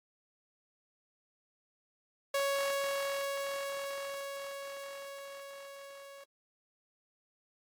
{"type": "tone with level ramp", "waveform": "sawtooth", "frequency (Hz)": 556, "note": "C#5", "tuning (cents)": 5, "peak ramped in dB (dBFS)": [-25, -45], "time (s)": [2.34, 6.24], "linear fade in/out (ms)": 5, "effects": ["AAC 64 kbps"]}